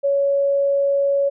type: tone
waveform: sine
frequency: 559 Hz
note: C#5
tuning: 14 cents sharp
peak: -15 dBFS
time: 0.03-1.3 s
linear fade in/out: 20 ms
effects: none